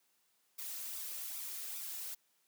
blue noise with flanger, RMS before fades -43 dBFS, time 0.58-2.15 s, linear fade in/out 10 ms, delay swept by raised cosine 0.82 to 2.92 ms, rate 2.5 Hz, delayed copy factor +0.7, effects white hiss -75 dBFS RMS until 2.47 s + high-pass 150 Hz 12 dB/octave

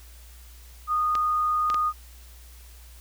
sine tone, 1232 Hz, D#6, 17 cents flat, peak -21 dBFS, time 0.87-1.93 s, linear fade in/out 50 ms
clicks, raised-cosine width 0.2 ms, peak -15 dBFS, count 3, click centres 1.153 / 1.701 / 1.744 s
effects added 60 Hz sine -45 dBFS peak until 3 s + white hiss -53 dBFS RMS until 3 s

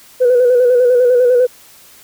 sine tone with vibrato, 494.5 Hz, B4, 2 cents sharp, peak -6 dBFS, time 0.2-1.47 s, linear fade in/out 20 ms, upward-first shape square, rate 10 Hz, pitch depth 40 cents each way, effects tanh soft clip ceiling -4 dBFS + white hiss -43 dBFS RMS until 2.03 s

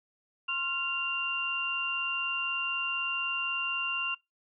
sine tone cluster, 1061 / 1385 / 2778 Hz, C6 / F6 / F7, +24 / -15 / -10 cents, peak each -38 / -38 / -29 dBFS, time 0.48-4.15 s, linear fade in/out 10 ms, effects noise-tail reverb RT60 0.2 s tail -25 dB re dry

